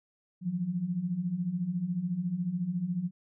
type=beating tone pair; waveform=sine; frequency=166.8 / 180.8 Hz; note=E3 / F#3; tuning=+21 / -40 cents; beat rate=14 Hz; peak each=-35 / -30 dBFS; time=0.41-3.11 s; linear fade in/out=50 ms; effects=none